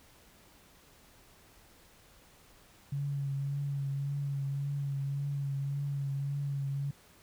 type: tone with vibrato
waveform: sine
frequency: 140 Hz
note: C#3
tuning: 18 cents sharp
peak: -31 dBFS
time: 2.92-6.91 s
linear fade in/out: 5 ms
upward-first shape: triangle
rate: 1.8 Hz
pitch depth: 30 cents each way
effects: pink hiss -60 dBFS RMS until 7.22 s